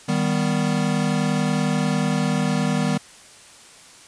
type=chord; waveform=square; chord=Eb augmented; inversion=none; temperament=equal; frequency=155.56 / 196 / 246.9 Hz; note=Eb3 / G3 / B3; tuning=0 / 0 / 0 cents; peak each=-24 / -24 / -25 dBFS; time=0.08-2.98 s; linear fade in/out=10 ms; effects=white hiss -46 dBFS RMS until 4.07 s + resampled to 22050 Hz